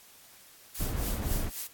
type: noise with tremolo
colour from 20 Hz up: blue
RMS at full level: -35 dBFS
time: 0.75-1.67 s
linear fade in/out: 2 ms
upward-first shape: triangle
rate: 3.8 Hz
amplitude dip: 95%
type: noise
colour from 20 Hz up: brown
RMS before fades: -31 dBFS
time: 0.79-1.5 s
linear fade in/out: 20 ms
effects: white hiss -55 dBFS RMS until 1.73 s + AAC 64 kbps